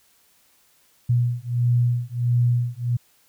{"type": "beating tone pair", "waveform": "sine", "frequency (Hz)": [120.3, 121.8], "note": ["B2", "B2"], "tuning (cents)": [-45, -24], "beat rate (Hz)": 1.5, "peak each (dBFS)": -21, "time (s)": [1.09, 2.97], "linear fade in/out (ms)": 10, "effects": ["white hiss -60 dBFS RMS until 3.28 s"]}